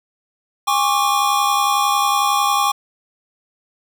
square tone cluster, 813 / 1088 / 1159 Hz, G#5 / C#6 / D6, -37 / -33 / -23 cents, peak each -20 dBFS, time 0.67-2.72 s, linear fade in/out 10 ms, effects 8-bit

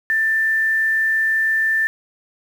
sine tone with quantisation, 1777 Hz, A6, 17 cents sharp, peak -15 dBFS, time 0.1-1.87 s, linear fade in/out 0 ms, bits 7, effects none

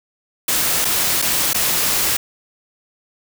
white noise with dropouts, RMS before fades -18 dBFS, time 0.48-2.17 s, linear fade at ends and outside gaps 5 ms, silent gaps 0.847-0.851 / 1.218-1.222 / 1.533-1.544 s, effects none

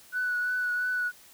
sine tone with vibrato, 1480 Hz, F#6, in tune, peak -25 dBFS, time 0.12-1.12 s, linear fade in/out 50 ms, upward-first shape triangle, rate 2.9 Hz, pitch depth 23 cents each way, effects tanh soft clip ceiling -21 dBFS + white hiss -54 dBFS RMS until 1.33 s

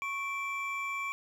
triangle tone pair together, 1103.4 / 2338 Hz, C#6 / D7, -8 / -8 cents, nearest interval octave + minor second, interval 1300 cents, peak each -35 / -33 dBFS, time 0.02-1.12 s, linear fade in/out 0 ms, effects none

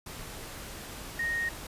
sine tone in noise, 1861 Hz, A#6, 3 cents flat, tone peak -28 dBFS, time 1.19-1.49 s, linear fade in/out 5 ms, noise pink, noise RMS -42 dBFS, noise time 0.06-1.67 s, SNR +11 dB, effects resampled to 32000 Hz

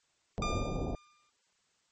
pink low-pass noise, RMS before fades -34 dBFS, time 0.38-0.95 s, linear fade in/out 0 ms, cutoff 790 Hz, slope 48 dB/octave
sawtooth tone with exponential decay, 1201 Hz, D6, 38 cents sharp, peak -28 dBFS, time 0.42-1.3 s, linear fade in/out 2 ms, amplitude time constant 190 ms
effects white hiss -73 dBFS RMS until 1.91 s + MP3 32 kbps

